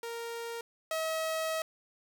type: tone pair in turn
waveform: sawtooth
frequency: 465.2 / 640.5 Hz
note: A#4 / E5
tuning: -4 / -50 cents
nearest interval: tritone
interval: 554 cents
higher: second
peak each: -33 / -27 dBFS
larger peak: second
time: 0.03-0.61 / 0.91-1.62 s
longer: second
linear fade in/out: 2 ms
effects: none